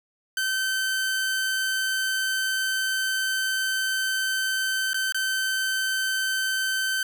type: tone with dropouts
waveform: sawtooth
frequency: 1541 Hz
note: G6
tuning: 30 cents flat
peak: -20 dBFS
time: 0.37-7.03 s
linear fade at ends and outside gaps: 2 ms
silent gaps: 4.933-4.943 / 5.123-5.145 s
effects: none